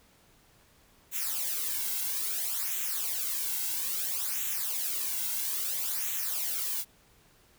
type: noise with flanger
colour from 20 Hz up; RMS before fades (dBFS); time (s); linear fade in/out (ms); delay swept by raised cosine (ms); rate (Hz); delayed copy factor
blue; -32; 1.11-6.85; 50; 0.2 to 1.7; 0.6; -0.75
effects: pink hiss -62 dBFS RMS until 7.58 s